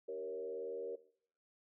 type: tone with frequency modulation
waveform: sine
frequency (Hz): 466.2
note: A#4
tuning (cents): 0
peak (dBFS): -39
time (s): 0.08-0.96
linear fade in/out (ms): 10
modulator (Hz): 81.6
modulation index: 0.94
effects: noise-tail reverb RT60 0.6 s tail -19 dB re dry